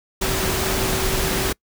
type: tone in noise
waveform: sine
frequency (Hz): 380.2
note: F#4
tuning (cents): +47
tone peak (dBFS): -27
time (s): 0.21-1.53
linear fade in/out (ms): 10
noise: pink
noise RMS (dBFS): -22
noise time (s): 0.21-1.53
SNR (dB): -8
effects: noise-tail reverb RT60 0.1 s tail -26 dB re dry